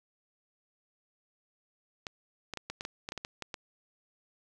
clicks, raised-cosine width 0.2 ms, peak -20 dBFS, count 12, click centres 2.068 / 2.537 / 2.573 / 2.7 / 2.809 / 2.851 / 3.089 / 3.121 / 3.177 / 3.249 / 3.423 / 3.542 s, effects none

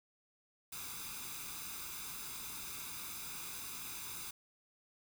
white noise with comb filter, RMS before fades -45 dBFS, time 0.72-4.31 s, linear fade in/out 5 ms, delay 0.81 ms, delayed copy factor +0.7, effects none

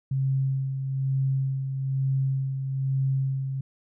sine tone with tremolo, 134.4 Hz, C3, 47 cents sharp, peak -21 dBFS, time 0.11-3.61 s, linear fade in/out 5 ms, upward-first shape sine, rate 1.1 Hz, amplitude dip 50%, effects none

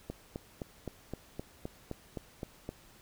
click train, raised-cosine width 2 ms, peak -24 dBFS, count 11, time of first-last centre 0.1-2.691 s, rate 3.86 Hz, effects pink hiss -59 dBFS RMS until 3.01 s

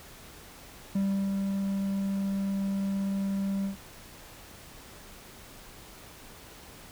triangle tone with ADSR envelope, 196.1 Hz, G3, 1 cent sharp, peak -22 dBFS, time 0.95-3.77 s, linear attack 6 ms, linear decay 350 ms, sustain -3 dB, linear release 120 ms, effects pink hiss -49 dBFS RMS until 6.91 s

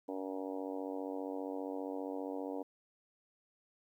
harmonic tone, 95 Hz, F#2, 46 cents sharp, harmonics 3 / 4 / 5 / 6 / 7 / 8 / 9 / 10, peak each -41 / -49 / -43 / -47 / -49 / -51 / -52 / -54 dBFS, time 0.08-2.63 s, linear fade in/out 10 ms, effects 12-bit

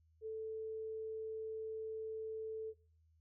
sine tone, 440 Hz, A4, in tune, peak -40 dBFS, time 0.21-2.74 s, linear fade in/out 50 ms, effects noise-tail reverb RT60 0.4 s tail -20 dB re dry + added 80 Hz sine -68 dBFS peak until 3.2 s

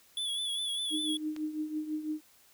square tone with vibrato, 3416 Hz, G#7, 48 cents sharp, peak -32 dBFS, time 0.17-1.17 s, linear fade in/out 2 ms, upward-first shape sine, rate 5 Hz, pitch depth 51 cents each way
sine tone with tremolo, 307.4 Hz, D#4, 21 cents flat, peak -29 dBFS, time 0.9-2.21 s, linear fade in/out 50 ms, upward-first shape triangle, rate 6 Hz, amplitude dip 75%
click, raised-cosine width 0.2 ms, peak -28 dBFS, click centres 1.364 s
effects white hiss -62 dBFS RMS until 2.53 s

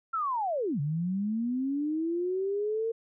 sine linear two-way sweep, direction down then up, 1374 to 138.59 to 459.9 Hz, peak -27 dBFS, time 0.13-2.92 s, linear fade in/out 10 ms, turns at 0.8 s, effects none

